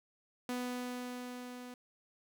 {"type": "tone with level ramp", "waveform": "sawtooth", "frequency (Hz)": 247.9, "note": "B3", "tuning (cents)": 7, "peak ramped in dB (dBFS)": [-31, -42], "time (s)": [0.49, 1.74], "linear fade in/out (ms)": 2, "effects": []}